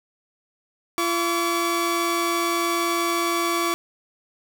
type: tone pair together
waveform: sawtooth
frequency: 341.1 / 1140.7 Hz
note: F4 / C#6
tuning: -41 / +49 cents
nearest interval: octave + major sixth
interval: 2090 cents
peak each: -20 dBFS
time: 0.98-3.74 s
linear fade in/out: 0 ms
effects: none